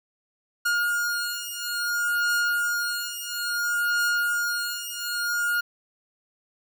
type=beating tone pair; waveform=45% pulse; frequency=1424 / 1424.59 Hz; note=F6 / F6; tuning=+33 / +34 cents; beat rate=0.59 Hz; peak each=-27 / -27 dBFS; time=0.65-5.61 s; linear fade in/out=10 ms; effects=none